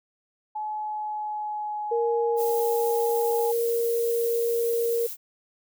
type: tone with pitch glide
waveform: sine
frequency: 853 to 833.5 Hz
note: G#5 to G#5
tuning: +46 to +6 cents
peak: -28 dBFS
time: 0.55-3.52 s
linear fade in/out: 10 ms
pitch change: -40 cents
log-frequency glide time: 0.69-2.63 s
type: tone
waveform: sine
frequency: 466.2 Hz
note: A#4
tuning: in tune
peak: -22 dBFS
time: 1.91-5.07 s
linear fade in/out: 10 ms
type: noise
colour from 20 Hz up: violet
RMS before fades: -35 dBFS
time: 2.36-5.17 s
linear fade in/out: 50 ms
effects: none